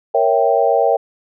sine chord, A# diminished seventh, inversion none, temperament equal, 466.2 / 554.4 / 659.3 / 784 Hz, A#4 / C#5 / E5 / G5, 0 / 0 / 0 / 0 cents, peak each -17 dBFS, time 0.14-0.97 s, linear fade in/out 10 ms, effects none

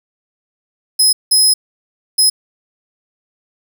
20% pulse tone bursts at uneven times, 5100 Hz, D#8, 42 cents sharp, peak -3 dBFS, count 3, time 0.99-1.13 / 1.31-1.54 / 2.18-2.3 s, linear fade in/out 10 ms, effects 7-bit

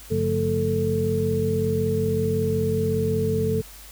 sine tone cluster, 97.8 / 143.2 / 179.4 / 224.7 / 440.9 Hz, G2 / D3 / F3 / A3 / A4, -4 / -43 / +47 / +37 / +4 cents, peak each -27 / -28 / -30 / -29 / -23 dBFS, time 0.1-3.62 s, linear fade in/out 20 ms, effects added 50 Hz sine -45 dBFS peak until 3.91 s + white hiss -45 dBFS RMS until 3.91 s

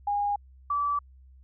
sine tone pair in turn, 817 / 1155.4 Hz, G#5 / D6, -29 / -29 cents, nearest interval tritone, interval 600 cents, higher second, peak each -24 dBFS, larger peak neither, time 0.07-0.36 / 0.7-0.99 s, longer neither, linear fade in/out 5 ms, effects added 65 Hz sine -50 dBFS peak until 1.43 s

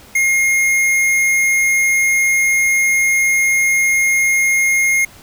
sine tone with hard clipping, 2139 Hz, C7, 38 cents sharp, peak -13 dBFS, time 0.15-5.05 s, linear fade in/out 5 ms, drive 15 dB, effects pink hiss -42 dBFS RMS until 5.22 s

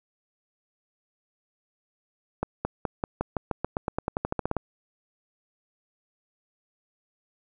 accelerating click train, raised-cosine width 1 ms, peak -12 dBFS, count 19, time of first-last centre 2.43-4.567 s, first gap 220 ms, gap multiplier 0.92, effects none

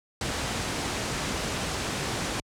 pink low-pass noise, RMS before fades -30 dBFS, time 0.21-2.4 s, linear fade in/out 2 ms, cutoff 8800 Hz, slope 24 dB/octave, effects high-pass 60 Hz 12 dB/octave

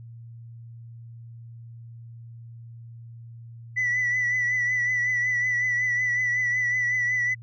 sine tone with vibrato, 1975.5 Hz, B6, in tune, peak -20 dBFS, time 3.76-7.35 s, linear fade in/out 20 ms, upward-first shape triangle, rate 5.4 Hz, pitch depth 43 cents each way, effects tanh soft clip ceiling -19 dBFS + added 116 Hz sine -40 dBFS peak until 7.42 s

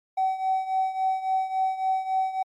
triangle tone with tremolo, 760 Hz, F#5, 46 cents sharp, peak -16 dBFS, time 0.17-2.43 s, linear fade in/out 10 ms, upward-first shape triangle, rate 3.6 Hz, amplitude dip 85%, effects tanh soft clip ceiling -18 dBFS + Opus 48 kbps

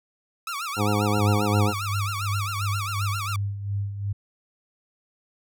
sawtooth tone with vibrato, 1244.5 Hz, D#6, in tune, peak -25 dBFS, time 0.47-3.36 s, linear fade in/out 2 ms, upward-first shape sine, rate 7.5 Hz, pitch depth 200 cents each way
harmonic tone, 103.83 Hz, G#2, in tune, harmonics 1 / 2 / 3 / 4 / 5 / 7 / 8 / 9, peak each -24 / -27 / -29 / -30 / -31 / -32 / -33 / -34 dBFS, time 0.76-1.74 s, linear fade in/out 50 ms
sine tone with tremolo, 100.4 Hz, G2, 42 cents sharp, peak -23 dBFS, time 1.18-4.13 s, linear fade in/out 10 ms, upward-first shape sine, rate 2.8 Hz, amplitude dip 60%
effects none

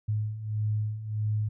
sine beating tone pair, 105.7 / 107.3 Hz, G#2 / A2, +31 / -43 cents, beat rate 1.6 Hz, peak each -33 / -28 dBFS, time 0.08-1.49 s, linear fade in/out 10 ms, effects none

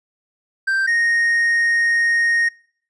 triangle tone pair in turn, 1568 / 1860.7 Hz, G6 / A#6, 0 / -4 cents, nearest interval minor third, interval 296 cents, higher second, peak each -14 / -13 dBFS, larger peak second, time 0.67-0.87 / 0.87-2.49 s, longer second, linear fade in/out 10 ms, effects noise-tail reverb RT60 0.6 s tail -25 dB re dry + resampled to 24000 Hz

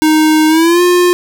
square tone with pitch glide, 311.1 to 355.3 Hz, D#4 to F4, 0 to +30 cents, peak -7 dBFS, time 0.02-1.13 s, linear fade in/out 0 ms, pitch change +230 cents, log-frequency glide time 0.48-0.82 s, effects none

